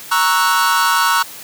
45% pulse chord, F# dominant seventh, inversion first, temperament equal, 932.3 / 1108.7 / 1318.5 / 1480 Hz, A#5 / C#6 / E6 / F#6, 0 / 0 / 0 / 0 cents, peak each -18 dBFS, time 0.11-1.23 s, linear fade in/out 10 ms, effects white hiss -34 dBFS RMS until 1.43 s + high-pass 100 Hz 12 dB/octave

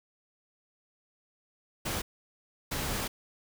pink noise bursts at uneven times, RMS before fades -33 dBFS, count 2, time 1.85-2.02 / 2.71-3.08 s, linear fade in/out 10 ms, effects none

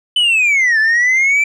sine linear two-way sweep, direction down then up, 3030 to 1726 to 2347 Hz, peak -7 dBFS, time 0.16-1.44 s, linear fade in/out 5 ms, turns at 0.79 s, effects tanh soft clip ceiling -9 dBFS

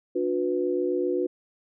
sine chord, B minor, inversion first, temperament equal with one note detuned, 293.7 / 361.3 / 493.9 Hz, D4 / F#4 / B4, 0 / -41 / 0 cents, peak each -30 / -25 / -29 dBFS, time 0.15-1.27 s, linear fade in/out 10 ms, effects none

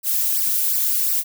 violet noise with flanger, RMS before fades -20 dBFS, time 0.03-1.24 s, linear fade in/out 50 ms, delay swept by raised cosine 0.29 to 2.39 ms, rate 2.8 Hz, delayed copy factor -0.95, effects none

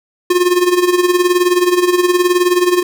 square tone with tremolo, 357.3 Hz, F4, 40 cents sharp, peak -8 dBFS, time 0.3-2.83 s, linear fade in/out 5 ms, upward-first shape sine, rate 19 Hz, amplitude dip 70%, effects none

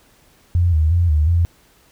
sine tone with pitch steps, 87.3 / 78.2 / 86.7 / 75.9 / 85.4 Hz, F2 / D#2 / F2 / D#2 / F2, 0 / +9 / -12 / -42 / -38 cents, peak -12 dBFS, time 0.55-1.45 s, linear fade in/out 0 ms, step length 180 ms, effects pink hiss -54 dBFS RMS until 1.91 s

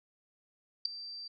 sine tone with ADSR envelope, 4682 Hz, D8, 6 cents flat, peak -22 dBFS, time 0.85-1.28 s, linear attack 6 ms, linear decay 3 ms, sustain -19 dB, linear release 8 ms, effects none

